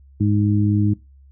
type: harmonic tone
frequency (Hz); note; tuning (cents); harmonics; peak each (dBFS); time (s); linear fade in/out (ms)
103.83; G#2; 0; 1 / 2 / 3; -17 / -20 / -22; 0.2-0.94; 10
effects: noise-tail reverb RT60 0.2 s tail -20 dB re dry + added 68 Hz sine -45 dBFS peak until 1.31 s